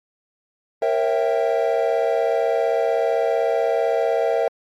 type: chord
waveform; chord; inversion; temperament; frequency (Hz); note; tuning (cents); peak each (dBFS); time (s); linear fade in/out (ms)
triangle; A# diminished seventh; none; equal with one note detuned; 466.2 / 542 / 659.3 / 784; A#4 / C#5 / E5 / G5; 0 / -39 / 0 / 0; -19 / -21 / -19 / -24; 0.82-4.48; 2
effects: tanh soft clip ceiling -7 dBFS + MP3 64 kbps